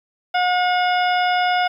harmonic tone with a mistuned harmonic, 722 Hz, F#5, 43 cents flat, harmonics 1 / 2 / 3 / 4 / 5 / 7, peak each -17 / -23 / -27 / -29 / -31 / -34 dBFS, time 0.34-1.68 s, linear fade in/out 10 ms, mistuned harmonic 5, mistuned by -44 cents, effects 9-bit

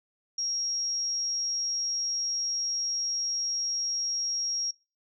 sine tone, 5600 Hz, F8, 4 cents sharp, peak -28 dBFS, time 0.38-4.71 s, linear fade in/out 5 ms, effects noise-tail reverb RT60 0.3 s tail -21 dB re dry

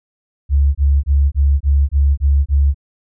sine tone bursts, 70.3 Hz, C#2, 25 cents sharp, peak -9 dBFS, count 8, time 0.49-2.745 s, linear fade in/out 50 ms, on 260 ms, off 25 ms, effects none

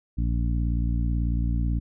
harmonic tone, 58.2 Hz, A#1, 2 cents flat, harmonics 1 / 2 / 3 / 4 / 5, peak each -23 / -29 / -33 / -35 / -37 dBFS, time 0.17-1.8 s, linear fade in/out 20 ms, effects none

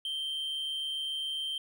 triangle tone with amplitude modulation, 3136 Hz, G7, in tune, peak -29 dBFS, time 0.05-1.58 s, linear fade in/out 2 ms, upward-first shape sine, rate 147 Hz, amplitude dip 35%, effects none

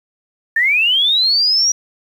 sine linear sweep, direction up, 1760 to 5790 Hz, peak -11 dBFS, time 0.56-1.72 s, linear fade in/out 5 ms, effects 7-bit

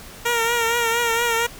10% pulse tone with vibrato, 466.2 Hz, A#4, in tune, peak -10 dBFS, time 0.25-1.47 s, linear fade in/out 10 ms, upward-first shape triangle, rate 4.3 Hz, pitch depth 54 cents each way, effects pink hiss -40 dBFS RMS until 1.59 s

